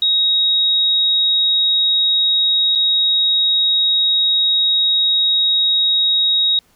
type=tone with dropouts; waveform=sine; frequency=3780 Hz; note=A#7; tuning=23 cents sharp; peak=-12 dBFS; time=0.02-6.59 s; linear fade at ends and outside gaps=2 ms; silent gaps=2.752-2.756 s; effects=pink hiss -56 dBFS RMS until 6.75 s